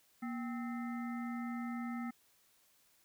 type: harmonic tone with a mistuned harmonic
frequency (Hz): 259.6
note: C4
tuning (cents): -13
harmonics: 1 / 3 / 5 / 7 / 8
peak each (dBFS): -38 / -49 / -49 / -55 / -53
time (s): 0.22-2.11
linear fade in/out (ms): 10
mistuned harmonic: 1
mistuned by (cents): -150
effects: white hiss -70 dBFS RMS until 3.04 s